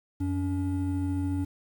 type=tone pair together; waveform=triangle; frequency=89.9 / 283.4 Hz; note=F#2 / C#4; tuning=-49 / +38 cents; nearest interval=octave + minor sixth; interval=1987 cents; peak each=-27 dBFS; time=0.2-1.45 s; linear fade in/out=10 ms; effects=9-bit